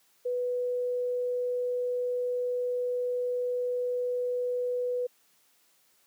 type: tone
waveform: sine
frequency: 493.9 Hz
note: B4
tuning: in tune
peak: -27 dBFS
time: 0.25-5.07 s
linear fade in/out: 10 ms
effects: white hiss -66 dBFS RMS until 6.06 s + high-pass 150 Hz 12 dB/octave